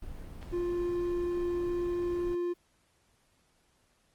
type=noise; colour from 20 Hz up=brown; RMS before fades=-43 dBFS; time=0.02-2.35 s; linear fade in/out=5 ms
type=click; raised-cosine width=0.3 ms; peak=-32 dBFS; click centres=0.428 s
type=tone; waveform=triangle; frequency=350.3 Hz; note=F4; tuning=5 cents sharp; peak=-27 dBFS; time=0.52-2.54 s; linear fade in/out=20 ms
effects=pink hiss -70 dBFS RMS until 4.14 s + Opus 32 kbps